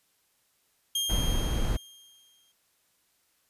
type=tone with exponential decay; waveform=sawtooth; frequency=3212 Hz; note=G7; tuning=41 cents sharp; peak=-22 dBFS; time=0.95-2.52 s; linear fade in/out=5 ms; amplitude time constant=340 ms
type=noise; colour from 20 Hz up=brown; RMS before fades=-27 dBFS; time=1.09-1.77 s; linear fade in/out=10 ms
effects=white hiss -70 dBFS RMS until 3.49 s + resampled to 32000 Hz